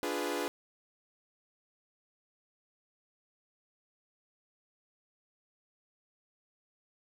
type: chord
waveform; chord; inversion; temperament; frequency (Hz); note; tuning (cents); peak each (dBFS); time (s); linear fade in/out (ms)
sawtooth; D diminished seventh; none; equal; 293.7 / 349.2 / 415.3 / 493.9; D4 / F4 / Ab4 / Cb5; 0 / 0 / 0 / 0; -34; 0.03-0.48; 0
effects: none